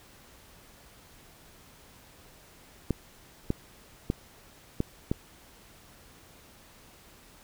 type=clicks; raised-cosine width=3 ms; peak=-13 dBFS; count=5; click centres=2.907 / 3.504 / 4.101 / 4.804 / 5.115 s; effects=pink hiss -55 dBFS RMS until 7.43 s